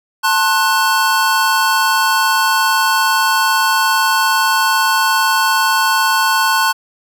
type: chord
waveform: square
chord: F# diminished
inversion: first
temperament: just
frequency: 888 / 1065.6 / 1480 Hz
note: A5 / C6 / F#6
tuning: +16 / +31 / 0 cents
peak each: -17 dBFS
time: 0.23-6.73 s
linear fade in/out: 20 ms
effects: none